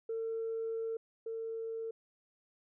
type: tone pair in turn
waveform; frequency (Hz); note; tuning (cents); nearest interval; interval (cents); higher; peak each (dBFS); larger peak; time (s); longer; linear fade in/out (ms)
sine; 451.5 / 451.5; A4 / A4; +45 / +45; unison; 0; neither; -33 / -36; first; 0.09-0.97 / 1.26-1.91; first; 5
effects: tanh soft clip ceiling -30 dBFS